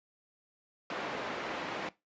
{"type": "band-pass noise", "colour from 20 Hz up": "pink", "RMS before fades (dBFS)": -38, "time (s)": [0.9, 1.89], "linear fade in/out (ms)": 2, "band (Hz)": [310, 2500], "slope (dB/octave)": 12, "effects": ["noise-tail reverb RT60 0.2 s tail -18 dB re dry", "resampled to 16000 Hz"]}